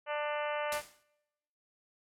harmonic tone, 296.7 Hz, D4, 18 cents sharp, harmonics 2 / 3 / 4 / 5 / 6 / 7 / 8 / 9 / 10, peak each -35 / -39 / -41 / -43 / -45 / -46 / -47 / -48 / -49 dBFS, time 0.06-0.82 s, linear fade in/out 50 ms
white noise with exponential decay, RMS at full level -35 dBFS, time 0.72-1.03 s, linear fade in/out 2 ms, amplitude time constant 66 ms
effects noise-tail reverb RT60 1.0 s tail -25 dB re dry + low-pass 11000 Hz 12 dB/octave

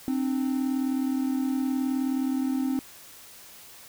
triangle tone pair together, 262.3 / 301.5 Hz, C4 / D4, +4 / +46 cents, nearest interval major second, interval 242 cents, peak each -23 / -29 dBFS, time 0.08-2.79 s, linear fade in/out 0 ms, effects white hiss -48 dBFS RMS until 3.88 s

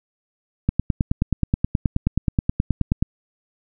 click train, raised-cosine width 5 ms, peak -5 dBFS, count 23, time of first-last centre 0.69-3.025 s, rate 9.42 Hz, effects none

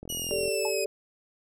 click train, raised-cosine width 2 ms, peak -27 dBFS, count 20, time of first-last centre 0.03-0.48 s, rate 42.2 Hz
15% pulse exponential sweep, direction down, 2927 to 2500 Hz, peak -24 dBFS, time 0.09-0.85 s, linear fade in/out 10 ms
sine chord, G suspended second, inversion none, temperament equal with one note detuned, 392 / 440 / 582.6 Hz, G4 / A4 / D5, 0 / 0 / -14 cents, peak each -31 dBFS, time 0.31-0.86 s, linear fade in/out 0 ms
sine tone with exponential decay, 857 Hz, A5, 46 cents flat, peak -27 dBFS, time 0.65-0.74 s, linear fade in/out 2 ms, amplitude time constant 19 ms
effects none

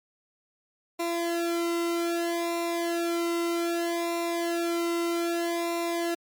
sawtooth tone with flanger, 340 Hz, F4, 46 cents flat, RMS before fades -28 dBFS, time 0.99-6.15 s, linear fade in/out 10 ms, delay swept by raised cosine 0.63 to 1.22 ms, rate 0.63 Hz, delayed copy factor -1, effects MP3 96 kbps

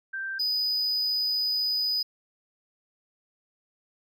sine / triangle tone pair in turn, 1568 / 4978 Hz, G6 / D#8, 0 / 0 cents, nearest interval octave + minor sixth, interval 2000 cents, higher second, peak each -30 / -23 dBFS, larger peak second, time 0.13-0.39 / 0.39-2.03 s, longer second, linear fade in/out 10 ms, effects none

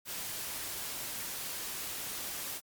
white noise, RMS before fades -39 dBFS, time 0.05-2.61 s, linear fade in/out 50 ms, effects Opus 48 kbps

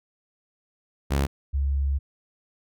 sawtooth / sine tone pair in turn, 69.5 / 69.24 Hz, C#2 / C#2, +5 / -1 cents, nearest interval unison, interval 6 cents, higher first, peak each -17 / -21 dBFS, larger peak first, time 1.1-1.27 / 1.53-1.99 s, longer second, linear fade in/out 20 ms, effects none

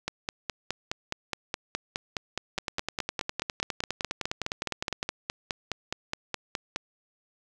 two click trains, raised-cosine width 0.2 ms, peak -12 / -12 dBFS, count 25 / 33, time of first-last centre 2.58-5.029 / 0.08-6.761 s, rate 9.8 / 4.79 Hz, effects none

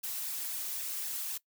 blue noise with flanger, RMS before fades -37 dBFS, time 0.03-1.38 s, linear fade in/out 10 ms, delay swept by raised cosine 1.1 to 4.9 ms, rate 3.9 Hz, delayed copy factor +0.75, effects noise-tail reverb RT60 0.1 s tail -20 dB re dry

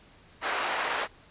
white band-pass noise, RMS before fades -30 dBFS, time 0.41-1.08 s, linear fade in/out 50 ms, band 570 to 1700 Hz, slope 12 dB/octave, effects pink hiss -56 dBFS RMS until 1.3 s + resampled to 8000 Hz

